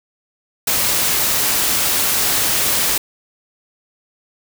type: noise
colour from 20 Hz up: white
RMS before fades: -17 dBFS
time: 0.67-2.98 s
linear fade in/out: 5 ms
effects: none